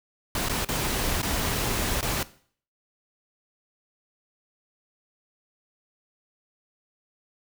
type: noise with dropouts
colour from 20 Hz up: pink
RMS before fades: -27 dBFS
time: 0.35-2.23 s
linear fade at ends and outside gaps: 2 ms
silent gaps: 0.486-0.495 / 0.648-0.687 / 1.218-1.229 / 2.01-2.027 s
effects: noise-tail reverb RT60 0.5 s tail -17 dB re dry